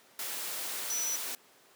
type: tone in noise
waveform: sine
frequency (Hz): 5920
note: F#8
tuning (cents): 0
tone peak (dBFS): -31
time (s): 0.9-1.16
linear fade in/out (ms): 2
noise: white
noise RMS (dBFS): -37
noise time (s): 0.19-1.35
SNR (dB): +3
effects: pink hiss -60 dBFS RMS until 1.75 s + high-pass 300 Hz 12 dB/octave